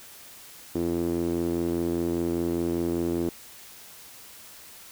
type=tone with band-pass filter; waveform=sawtooth; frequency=85 Hz; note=F2; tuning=46 cents flat; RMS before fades=-27 dBFS; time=0.75-3.29 s; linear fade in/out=0 ms; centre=330 Hz; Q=3.5; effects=white hiss -47 dBFS RMS until 4.91 s

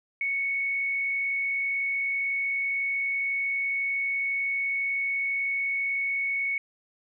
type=tone with frequency modulation; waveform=sine; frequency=2217 Hz; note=C#7; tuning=in tune; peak=-25 dBFS; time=0.21-6.58 s; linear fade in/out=2 ms; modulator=50.1 Hz; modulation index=0.34; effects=none

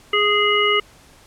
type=harmonic tone; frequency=415.3 Hz; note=G#4; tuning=in tune; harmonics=1 / 3 / 5 / 7; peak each=-20 / -20 / -20 / -20 dBFS; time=0.13-0.8 s; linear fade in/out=5 ms; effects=pink hiss -49 dBFS RMS until 1.26 s + low-pass 11000 Hz 12 dB/octave

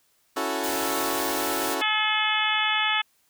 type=chord; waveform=15% pulse; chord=F# minor seventh; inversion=second; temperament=equal; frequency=277.2 / 329.6 / 370 / 440 Hz; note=C#4 / E4 / F#4 / A4; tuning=0 / 0 / 0 / 0 cents; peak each=-25 dBFS; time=0.36-1.82 s; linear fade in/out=10 ms
type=noise; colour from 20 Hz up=white; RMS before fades=-32 dBFS; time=0.63-1.75 s; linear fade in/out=10 ms
type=harmonic tone; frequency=429.4 Hz; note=A4; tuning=42 cents flat; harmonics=2 / 3 / 4 / 5 / 6 / 7 / 8; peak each=-29 / -29 / -29 / -29 / -29 / -29 / -29 dBFS; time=1.81-3.02 s; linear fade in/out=10 ms
effects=white hiss -66 dBFS RMS until 3.29 s

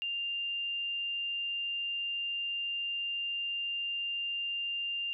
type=tone; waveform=sine; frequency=2794 Hz; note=F7; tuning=in tune; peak=-32 dBFS; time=0.02-5.13 s; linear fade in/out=0 ms; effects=none

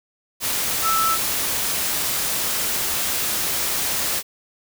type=tone in noise; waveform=sine; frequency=1318.5 Hz; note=E6; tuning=in tune; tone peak=-18 dBFS; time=0.82-1.18 s; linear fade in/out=50 ms; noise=white; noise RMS=-23 dBFS; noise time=0.4-4.23 s; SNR=+2 dB; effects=none

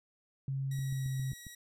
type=tone with pitch glide; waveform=sine; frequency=135.5 to 132.25 Hz; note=C#3 to C3; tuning=-39 to +19 cents; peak=-32 dBFS; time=0.48-1.32 s; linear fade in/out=2 ms; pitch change=-42 cents; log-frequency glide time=0.76-1.08 s
type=tone; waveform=10% pulse; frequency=1917 Hz; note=A#6; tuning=48 cents sharp; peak=-39 dBFS; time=0.71-1.55 s; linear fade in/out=5 ms
type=click train; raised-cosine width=5 ms; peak=-35 dBFS; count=6; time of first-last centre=0.79-1.468 s; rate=7.38 Hz
effects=none

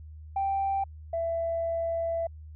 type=tone pair in turn; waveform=sine; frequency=784 / 666.2 Hz; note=G5 / E5; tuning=0 / +18 cents; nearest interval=minor third; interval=282 cents; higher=first; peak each=-24 / -26 dBFS; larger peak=first; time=0.36-0.84 / 1.13-2.27 s; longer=second; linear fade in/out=5 ms; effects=tanh soft clip ceiling -21 dBFS + added 77 Hz sine -42 dBFS peak until 2.55 s

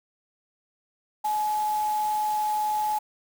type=tone in noise; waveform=sine; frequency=849 Hz; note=G#5; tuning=38 cents sharp; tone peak=-23 dBFS; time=1.24-2.99 s; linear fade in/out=10 ms; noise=white; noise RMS=-41 dBFS; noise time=1.24-2.99 s; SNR=+15 dB; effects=none

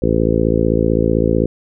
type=harmonic tone; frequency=55.7 Hz; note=A1; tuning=22 cents sharp; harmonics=1 / 2 / 3 / 4 / 5 / 6 / 7 / 8 / 9; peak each=-21 / -21 / -21 / -21 / -21 / -21 / -21 / -21 / -21 dBFS; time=0.02-1.46 s; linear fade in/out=5 ms; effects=none

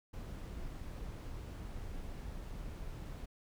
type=noise; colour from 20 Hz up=brown; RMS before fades=-44 dBFS; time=0.13-3.26 s; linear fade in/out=10 ms; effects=none

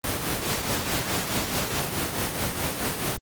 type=noise with tremolo; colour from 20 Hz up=pink; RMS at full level=-24 dBFS; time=0.04-3.17 s; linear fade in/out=2 ms; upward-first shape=triangle; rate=4.7 Hz; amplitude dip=55%; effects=high-pass 80 Hz 12 dB/octave + Opus 24 kbps

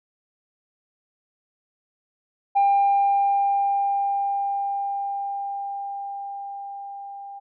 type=tone with level ramp; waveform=sine; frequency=798 Hz; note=G5; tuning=31 cents sharp; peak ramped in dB=-13 to -35 dBFS; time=2.55-7.4 s; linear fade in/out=20 ms; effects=tanh soft clip ceiling -13 dBFS

